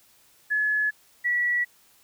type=tone pair in turn; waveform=sine; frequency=1706 / 1940.9 Hz; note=G#6 / B6; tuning=+46 / -31 cents; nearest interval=major second; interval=223 cents; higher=second; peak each=-21 / -21 dBFS; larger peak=neither; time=0.5-0.91 / 1.24-1.65 s; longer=neither; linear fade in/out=20 ms; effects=white hiss -59 dBFS RMS until 2.03 s